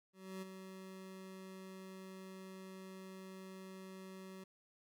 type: tone with ADSR envelope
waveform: 25% pulse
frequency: 189.2 Hz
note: F#3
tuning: 39 cents sharp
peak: -39 dBFS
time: 0.13-4.44 s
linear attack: 290 ms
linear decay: 18 ms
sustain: -7 dB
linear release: 5 ms
effects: none